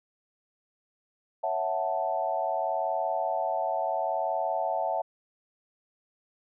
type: chord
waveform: sine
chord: F# minor seventh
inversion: second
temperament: equal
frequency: 554.4 / 659.3 / 740 / 880 Hz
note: C#5 / E5 / F#5 / A5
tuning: 0 / 0 / 0 / 0 cents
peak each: -35 / -30 / -31 / -32 dBFS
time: 1.43-5.02 s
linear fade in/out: 10 ms
effects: none